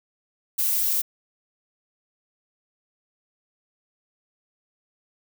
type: noise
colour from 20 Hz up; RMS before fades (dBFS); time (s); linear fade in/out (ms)
violet; -23; 0.58-1.02; 10
effects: none